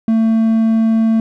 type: tone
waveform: triangle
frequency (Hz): 223.9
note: A3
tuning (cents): +30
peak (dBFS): -8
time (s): 0.08-1.2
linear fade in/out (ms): 2
effects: none